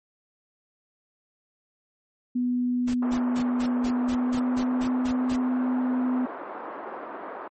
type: tone with pitch glide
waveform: sine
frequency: 246.9 to 252.4 Hz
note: B3 to B3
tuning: 0 to +38 cents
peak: -22 dBFS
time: 2.35-6.26 s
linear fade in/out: 10 ms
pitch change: +38 cents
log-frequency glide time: 3.84-4.9 s
type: noise bursts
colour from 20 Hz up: pink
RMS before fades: -37 dBFS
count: 11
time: 2.87-5.362 s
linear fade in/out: 10 ms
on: 72 ms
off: 170 ms
type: band-pass noise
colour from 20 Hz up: white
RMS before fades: -37 dBFS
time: 3.02-7.48 s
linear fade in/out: 5 ms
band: 280 to 1200 Hz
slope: 24 dB/octave
effects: MP3 32 kbps